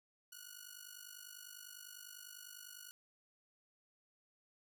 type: ring-modulated tone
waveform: 5% pulse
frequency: 1458 Hz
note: F#6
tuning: 26 cents flat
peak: -37 dBFS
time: 0.32-2.91 s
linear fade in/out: 0 ms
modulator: 25 Hz
effects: 13-bit